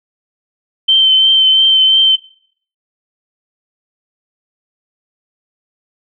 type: tone with vibrato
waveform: sine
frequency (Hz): 3100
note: G7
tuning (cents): -20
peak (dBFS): -6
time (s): 0.88-2.16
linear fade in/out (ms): 10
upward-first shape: triangle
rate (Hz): 2.9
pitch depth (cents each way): 22
effects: noise-tail reverb RT60 0.6 s tail -23 dB re dry